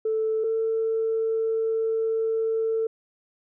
sine tone pair in turn, 440 / 447.2 Hz, A4 / A4, 0 / +28 cents, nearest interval unison, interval 28 cents, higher second, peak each -21 dBFS, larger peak neither, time 0.05-0.44 / 0.44-2.87 s, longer second, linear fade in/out 5 ms, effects tanh soft clip ceiling -17 dBFS

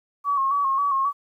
sine tone with vibrato, 1108.7 Hz, C#6, in tune, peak -19 dBFS, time 0.24-1.13 s, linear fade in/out 50 ms, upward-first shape square, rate 3.7 Hz, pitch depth 46 cents each way, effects 10-bit

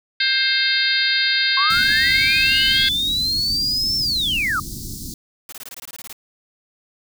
harmonic tone, 528 Hz, C5, 16 cents sharp, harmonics 3 / 4 / 5 / 6 / 7 / 8 / 9, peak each -22 / -23 / -28 / -29 / -22 / -23 / -24 dBFS, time 0.2-2.89 s, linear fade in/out 5 ms
sine linear two-way sweep, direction up then down, 1057 to 5400 to 1165 Hz, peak -18 dBFS, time 1.57-4.6 s, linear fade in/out 5 ms, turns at 3.97 s
pink band-stop noise, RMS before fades -31 dBFS, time 1.7-5.14 s, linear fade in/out 2 ms, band 330 to 4300 Hz, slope 48 dB/octave
white noise bursts, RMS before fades -35 dBFS, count 12, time 5.49-6.129 s, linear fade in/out 2 ms, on 34 ms, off 21 ms
effects none

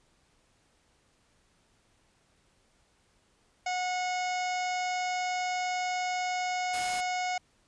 harmonic tone, 729 Hz, F#5, 26 cents flat, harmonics 1 / 2 / 3 / 4 / 5 / 6 / 7 / 8 / 9 / 10, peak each -30 / -42 / -36 / -45 / -49 / -49 / -43 / -53 / -45 / -51 dBFS, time 3.66-7.38 s, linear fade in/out 5 ms
white noise, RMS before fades -38 dBFS, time 6.73-7.01 s, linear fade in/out 10 ms
effects pink hiss -68 dBFS RMS until 7.67 s + resampled to 22050 Hz

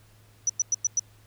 sine tone bursts, 5920 Hz, F#8, in tune, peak -20 dBFS, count 5, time 0.47-0.995 s, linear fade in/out 2 ms, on 25 ms, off 100 ms, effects added 106 Hz sine -55 dBFS peak until 1.26 s + pink hiss -60 dBFS RMS until 1.26 s

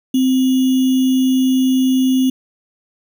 sine tone with sample-and-hold, 260 Hz, C4, 11 cents flat, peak -11 dBFS, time 0.14-2.3 s, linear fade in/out 5 ms, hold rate 3150 Hz, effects none

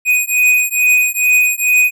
square beating tone pair, 2489 / 2491.3 Hz, D#7 / D#7, 0 / +2 cents, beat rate 2.3 Hz, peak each -14 dBFS, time 0.05-1.91 s, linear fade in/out 50 ms, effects none

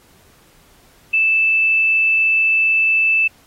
sine tone, 2637 Hz, E7, in tune, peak -12 dBFS, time 1.13-3.28 s, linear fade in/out 10 ms, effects pink hiss -52 dBFS RMS until 3.46 s + AAC 48 kbps

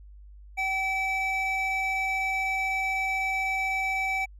triangle tone pair together, 766 / 2306 Hz, G5 / D7, -40 / -32 cents, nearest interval octave + perfect fifth, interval 1908 cents, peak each -27 / -24 dBFS, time 0.57-4.26 s, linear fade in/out 20 ms, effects tanh soft clip ceiling -20 dBFS + added 50 Hz sine -45 dBFS peak until 4.39 s

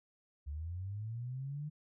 sine linear sweep, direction up, 69.3 to 152.7 Hz, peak -38 dBFS, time 0.46-1.7 s, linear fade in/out 20 ms, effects none

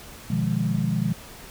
sine chord, F half-diminished seventh, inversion second, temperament equal with one note detuned, 123.47 / 152.45 / 174.61 / 207.7 Hz, Cb3 / Eb3 / F3 / Ab3, 0 / -35 / 0 / 0 cents, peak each -27 / -27 / -26 / -27 dBFS, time 0.3-1.13 s, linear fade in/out 5 ms, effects pink hiss -43 dBFS RMS until 1.5 s

